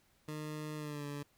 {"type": "tone with pitch glide", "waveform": "20% pulse", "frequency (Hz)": [152.6, 144.37], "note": ["D#3", "D3"], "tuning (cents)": [-33, -29], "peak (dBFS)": -35, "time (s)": [0.28, 1.23], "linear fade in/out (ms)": 5, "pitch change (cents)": -96, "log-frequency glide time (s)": [0.76, 1.06], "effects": ["pink hiss -71 dBFS RMS until 1.37 s"]}